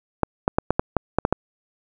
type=clicks; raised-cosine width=1 ms; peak=-3 dBFS; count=9; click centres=0.233 / 0.479 / 0.585 / 0.706 / 0.795 / 0.967 / 1.186 / 1.251 / 1.326 s; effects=none